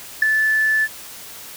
sine tone with ADSR envelope, 1746 Hz, A6, 14 cents flat, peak -5 dBFS, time 0.22-0.88 s, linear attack 6 ms, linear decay 4 ms, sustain -9 dB, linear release 45 ms, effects tanh soft clip ceiling -7 dBFS + white hiss -37 dBFS RMS until 1.56 s

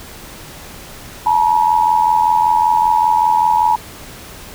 sine tone pair together, 867 / 952.2 Hz, A5 / A#5, -26 / +37 cents, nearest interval major second, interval 163 cents, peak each -13 dBFS, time 1.26-3.76 s, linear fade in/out 5 ms, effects pink hiss -35 dBFS RMS until 4.54 s

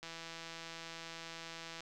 click train, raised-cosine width 0.2 ms, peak -29 dBFS, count 294, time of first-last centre 0.03-1.806 s, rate 165 Hz, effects none

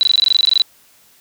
sine tone bursts, 3951 Hz, B7, in tune, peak -8 dBFS, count 15, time 0.01-0.619 s, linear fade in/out 0 ms, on 21 ms, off 21 ms, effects white hiss -51 dBFS RMS until 1.2 s

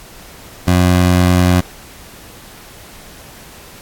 20% pulse tone, 90 Hz, F#2, 47 cents flat, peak -4 dBFS, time 0.67-1.61 s, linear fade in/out 10 ms, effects pink hiss -38 dBFS RMS until 3.81 s + AAC 64 kbps

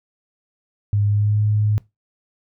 sine tone with pitch glide, 102.7 to 105.59 Hz, G#2 to G#2, -19 to +29 cents, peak -15 dBFS, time 0.93-1.78 s, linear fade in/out 0 ms, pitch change +48 cents, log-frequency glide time 1.06-1.4 s, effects noise-tail reverb RT60 0.2 s tail -21 dB re dry

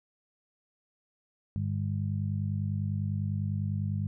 harmonic tone, 50 Hz, G1, 35 cents sharp, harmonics 2 / 3 / 4, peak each -30 / -34 / -36 dBFS, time 1.56-4.07 s, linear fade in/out 0 ms, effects none

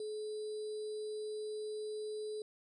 sine tone with sample-and-hold, 426.3 Hz, G#4, 45 cents sharp, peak -38 dBFS, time 0-2.42 s, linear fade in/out 2 ms, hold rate 4410 Hz, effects resampled to 24000 Hz

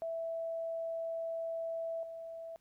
sine tone with level steps, 659.3 Hz, E5, in tune, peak -35 / -42 dBFS, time 0.02-2.56 s, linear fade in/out 0 ms, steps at 2.03 s, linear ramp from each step 2 ms, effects pink hiss -75 dBFS RMS until 2.6 s

